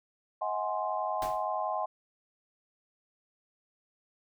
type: chord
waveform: sine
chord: Ab dominant seventh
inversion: second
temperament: equal with one note detuned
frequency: 635.3 / 740 / 830.6 / 1046.5 Hz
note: Eb5 / Gb5 / Ab5 / C6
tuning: +36 / 0 / 0 / 0 cents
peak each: -35 dBFS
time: 0.41-1.86 s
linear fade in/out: 10 ms
type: noise with exponential decay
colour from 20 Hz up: pink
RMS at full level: -37 dBFS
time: 1.22-1.47 s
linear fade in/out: 1 ms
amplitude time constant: 53 ms
effects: none